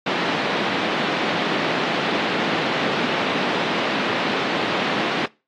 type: band-pass noise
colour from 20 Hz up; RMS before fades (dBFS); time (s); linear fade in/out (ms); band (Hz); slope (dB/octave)
pink; -23; 0.06-5.26; 5; 190 to 3700; 24
effects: noise-tail reverb RT60 0.3 s tail -23 dB re dry + AAC 48 kbps